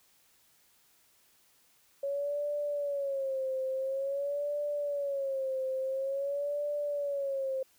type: tone with vibrato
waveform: sine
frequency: 554 Hz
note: C#5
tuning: 1 cent flat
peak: -30 dBFS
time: 2.03-7.63 s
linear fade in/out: 5 ms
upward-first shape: sine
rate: 0.48 Hz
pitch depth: 95 cents each way
effects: white hiss -66 dBFS RMS until 7.78 s